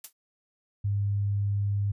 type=noise with exponential decay; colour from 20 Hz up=blue; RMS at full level=-33 dBFS; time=0.04-0.13 s; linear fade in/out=5 ms; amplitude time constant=18 ms
type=tone; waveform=sine; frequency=101.1 Hz; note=G#2; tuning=46 cents flat; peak=-24 dBFS; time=0.84-1.92 s; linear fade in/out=10 ms
effects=resampled to 32000 Hz